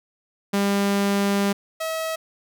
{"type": "tone pair in turn", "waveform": "sawtooth", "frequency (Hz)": [200, 643.8], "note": ["G3", "E5"], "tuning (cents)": [35, -41], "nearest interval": "octave + minor sixth", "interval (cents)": 2024, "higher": "second", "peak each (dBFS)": [-15, -21], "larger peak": "first", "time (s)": [[0.53, 1.53], [1.8, 2.16]], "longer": "first", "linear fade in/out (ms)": 10, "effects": []}